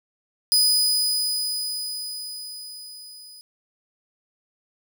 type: tone with level ramp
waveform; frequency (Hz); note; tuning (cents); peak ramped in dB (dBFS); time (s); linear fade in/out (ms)
sawtooth; 4978; D#8; 0; -12 to -40; 0.52-3.41; 0
effects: none